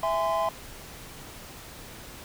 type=chord; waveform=triangle; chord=E augmented; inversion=none; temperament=just; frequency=659.3 / 824.1 / 1030.1 Hz; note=E5 / G#5 / B#5; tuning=0 / -14 / -27 cents; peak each=-25 / -29 / -26 dBFS; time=0.03-0.49 s; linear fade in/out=2 ms; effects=pink hiss -44 dBFS RMS until 2.24 s